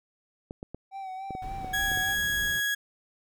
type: clicks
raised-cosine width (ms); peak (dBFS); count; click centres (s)
2; -24; 8; 0.509 / 0.629 / 0.746 / 1.307 / 1.351 / 1.646 / 1.917 / 1.974
type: tone with vibrato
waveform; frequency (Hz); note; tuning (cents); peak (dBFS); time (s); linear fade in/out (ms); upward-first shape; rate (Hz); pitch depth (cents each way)
triangle; 765; G5; -42; -33; 0.91-2.16; 50; sine; 3.5; 40
type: noise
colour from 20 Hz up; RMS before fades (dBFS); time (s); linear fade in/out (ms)
brown; -40; 1.42-2.6; 2
type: tone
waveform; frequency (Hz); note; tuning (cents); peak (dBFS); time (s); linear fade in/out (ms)
35% pulse; 1661.2; G#6; 0; -24; 1.73-2.75; 10
effects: none

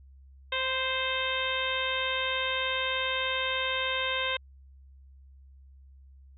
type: harmonic tone with a mistuned harmonic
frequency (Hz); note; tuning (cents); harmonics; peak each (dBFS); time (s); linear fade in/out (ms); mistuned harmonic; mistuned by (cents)
523.3; C5; 0; 1 / 2 / 3 / 4 / 5 / 6 / 7; -35 / -35 / -35 / -35 / -35 / -35 / -35; 0.52-4.37; 5; 2; -17
effects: added 67 Hz sine -50 dBFS peak until 6.37 s

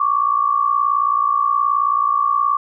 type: tone pair together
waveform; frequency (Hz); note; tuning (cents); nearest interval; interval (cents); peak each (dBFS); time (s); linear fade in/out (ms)
sine; 1108.7 / 1167.5; C#6 / D6; 0 / -11; minor second; 89; -17; 0-2.57; 5
effects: none

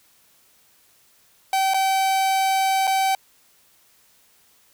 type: tone with dropouts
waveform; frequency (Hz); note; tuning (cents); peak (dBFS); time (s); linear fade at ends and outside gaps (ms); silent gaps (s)
45% pulse; 770; G5; -31; -18; 1.53-3.15; 2; 1.737-1.743 / 2.871-2.875
effects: white hiss -58 dBFS RMS until 4.73 s

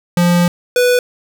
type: tone pair in turn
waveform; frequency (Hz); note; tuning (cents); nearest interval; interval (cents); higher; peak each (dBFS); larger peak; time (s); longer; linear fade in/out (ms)
square; 174.8 / 493.4; F3 / B4; +2 / -2; octave + tritone; 1796; second; -10; neither; 0.17-0.48 / 0.76-0.99; first; 2
effects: none

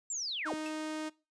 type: linear sweep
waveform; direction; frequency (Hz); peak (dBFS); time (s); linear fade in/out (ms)
sine; down; 7620 to 183.8; -34; 0.1-0.54; 2
type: tone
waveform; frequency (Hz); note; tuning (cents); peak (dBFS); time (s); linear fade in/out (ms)
sawtooth; 310.4; D#4; -4; -32; 0.45-1.1; 20
type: tone with exponential decay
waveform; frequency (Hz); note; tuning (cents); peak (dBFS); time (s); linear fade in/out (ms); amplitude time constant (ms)
40% pulse; 2637; E7; 0; -37; 0.66-0.74; 0; 16
effects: noise-tail reverb RT60 0.3 s tail -22 dB re dry + resampled to 22050 Hz

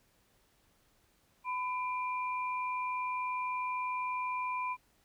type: tone pair together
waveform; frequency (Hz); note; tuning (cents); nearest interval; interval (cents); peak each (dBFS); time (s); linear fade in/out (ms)
sine; 1003.6 / 2384; B5 / D7; +28 / +25; octave + minor third; 1497; -33 / -40; 1.44-4.77; 50
effects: pink hiss -70 dBFS RMS until 5.04 s

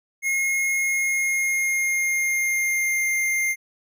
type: tone with pitch glide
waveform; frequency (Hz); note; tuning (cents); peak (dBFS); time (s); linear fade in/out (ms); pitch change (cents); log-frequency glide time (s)
square; 2154 to 2108; C7 to C7; +50 to +12; -21; 0.22-3.56; 50; -38; 0.73-3.1
effects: none

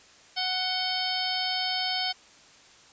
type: harmonic tone with a mistuned harmonic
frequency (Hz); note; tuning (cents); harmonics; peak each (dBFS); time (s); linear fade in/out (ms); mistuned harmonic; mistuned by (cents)
740; F#5; 0; 1 / 2 / 3 / 4 / 5 / 6 / 7; -33 / -38 / -36 / -32 / -38 / -32 / -34; 0.36-2.13; 20; 4; +85
effects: white hiss -54 dBFS RMS until 2.92 s + resampled to 16000 Hz

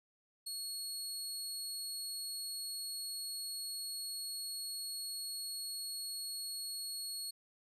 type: tone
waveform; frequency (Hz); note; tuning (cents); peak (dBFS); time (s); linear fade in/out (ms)
25% pulse; 4337; C#8; -39; -35; 0.46-7.31; 10
effects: none

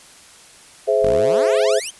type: chord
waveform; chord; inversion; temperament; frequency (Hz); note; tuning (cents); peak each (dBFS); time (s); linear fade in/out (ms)
sine; Ab augmented; none; equal with one note detuned; 421.6 / 523.3 / 659.3; Ab4 / C5 / E5; +26 / 0 / 0; -18; 0.87-1.8; 20
type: exponential sweep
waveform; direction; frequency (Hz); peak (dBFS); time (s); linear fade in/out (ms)
10% pulse; up; 38.63 to 3322; -17; 1.02-1.91; 20
effects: white hiss -45 dBFS RMS until 1.99 s + resampled to 24000 Hz

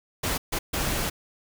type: noise bursts at uneven times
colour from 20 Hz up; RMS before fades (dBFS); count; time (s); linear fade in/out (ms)
pink; -27; 3; 0.23-0.38 / 0.52-0.59 / 0.73-1.1; 10
effects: none

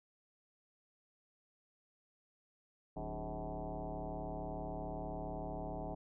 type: tone with frequency modulation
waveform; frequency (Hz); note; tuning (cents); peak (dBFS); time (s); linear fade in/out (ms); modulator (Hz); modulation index
sine; 300.2; D4; +38; -39; 2.96-5.95; 10; 113; 4.6
effects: none

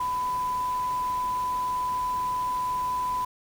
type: tone in noise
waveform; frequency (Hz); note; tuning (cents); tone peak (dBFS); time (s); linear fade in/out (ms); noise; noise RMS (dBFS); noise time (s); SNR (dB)
sine; 1000; B5; +21; -25; 0-3.25; 5; pink; -43; 0-3.25; +15
effects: none

